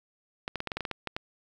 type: clicks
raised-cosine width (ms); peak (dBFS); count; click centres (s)
0.3; -16; 11; 0.479 / 0.557 / 0.604 / 0.673 / 0.718 / 0.77 / 0.807 / 0.852 / 0.913 / 1.073 / 1.165
effects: 8-bit